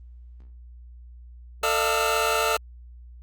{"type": "tone cluster", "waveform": "25% pulse", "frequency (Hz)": [446.8, 602, 686, 1314, 1409], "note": ["A4", "D5", "F5", "E6", "F6"], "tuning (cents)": [27, 43, -31, -6, 15], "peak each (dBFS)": [-23, -24, -25, -23, -27], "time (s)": [1.63, 2.57], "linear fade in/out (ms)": 5, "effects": ["added 60 Hz sine -42 dBFS peak until 3.22 s", "Opus 32 kbps"]}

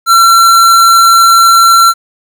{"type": "tone", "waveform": "square", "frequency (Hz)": 1356, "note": "E6", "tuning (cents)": 49, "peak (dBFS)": -3, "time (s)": [0.06, 1.94], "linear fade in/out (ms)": 50, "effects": ["7-bit"]}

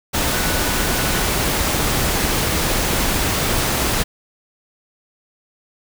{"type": "tone in noise", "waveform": "sine", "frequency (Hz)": 1480, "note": "F#6", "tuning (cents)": 0, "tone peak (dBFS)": -30, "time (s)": [0.32, 1.26], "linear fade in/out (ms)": 20, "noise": "pink", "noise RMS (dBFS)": -19, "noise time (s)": [0.13, 4.04], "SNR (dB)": -14, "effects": []}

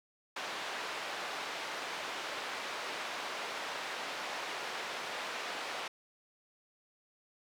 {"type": "band-pass noise", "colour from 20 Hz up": "pink", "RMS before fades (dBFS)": -40, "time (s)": [0.36, 5.88], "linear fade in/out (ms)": 5, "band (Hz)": [610, 4000], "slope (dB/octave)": 12, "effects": []}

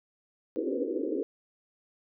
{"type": "band-pass noise", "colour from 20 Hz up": "pink", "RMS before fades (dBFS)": -31, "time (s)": [0.56, 1.23], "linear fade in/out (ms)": 0, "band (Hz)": [260, 520], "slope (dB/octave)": 96, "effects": []}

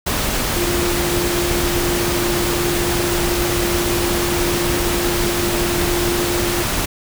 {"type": "tone in noise", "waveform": "sine", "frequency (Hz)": 349, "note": "F4", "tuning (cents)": -1, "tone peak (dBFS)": -20, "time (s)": [0.56, 6.63], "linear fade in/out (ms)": 10, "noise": "pink", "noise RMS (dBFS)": -20, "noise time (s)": [0.06, 6.86], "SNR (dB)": -3, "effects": []}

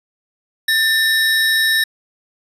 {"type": "tone pair together", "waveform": "square", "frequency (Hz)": [1787, 3815], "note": ["A6", "A#7"], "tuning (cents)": [26, 39], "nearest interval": "octave + minor second", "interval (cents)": 1313, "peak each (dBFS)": [-15, -19], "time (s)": [0.68, 1.84], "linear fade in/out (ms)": 5, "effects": ["resampled to 32000 Hz"]}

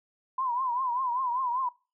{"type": "tone with vibrato", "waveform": "sine", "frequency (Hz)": 1003, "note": "B5", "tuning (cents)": 26, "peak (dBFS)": -26, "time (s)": [0.38, 1.69], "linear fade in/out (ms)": 5, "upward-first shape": "triangle", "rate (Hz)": 5.1, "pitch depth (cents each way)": 130, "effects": ["noise-tail reverb RT60 0.3 s tail -22 dB re dry"]}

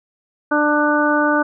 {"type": "harmonic tone", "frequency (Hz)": 297, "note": "D4", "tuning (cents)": 20, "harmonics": [1, 2, 3, 4, 5], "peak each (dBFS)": [-18, -20, -22, -22, -19], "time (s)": [0.51, 1.43], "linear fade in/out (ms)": 10, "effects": []}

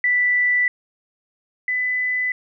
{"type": "tone pair in turn", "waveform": "sine", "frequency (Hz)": [1975.5, 2001], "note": ["B6", "B6"], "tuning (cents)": [0, 22], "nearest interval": "unison", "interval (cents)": 22, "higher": "second", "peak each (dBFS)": [-15, -19], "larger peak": "first", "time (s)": [[0.04, 0.68], [1.68, 2.32]], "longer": "neither", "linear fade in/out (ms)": 2, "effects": []}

